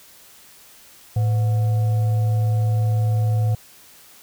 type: tone with frequency modulation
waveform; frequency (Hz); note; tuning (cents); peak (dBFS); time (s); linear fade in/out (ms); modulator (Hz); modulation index
sine; 110; A2; 0; -16; 1.16-3.55; 5; 616; 0.22
effects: white hiss -48 dBFS RMS until 4.22 s